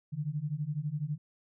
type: beating tone pair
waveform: sine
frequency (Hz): 142.7 / 154.7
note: D3 / D#3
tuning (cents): -49 / -10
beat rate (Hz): 12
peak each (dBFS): -35 / -34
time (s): 0.12-1.18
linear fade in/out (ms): 20
effects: none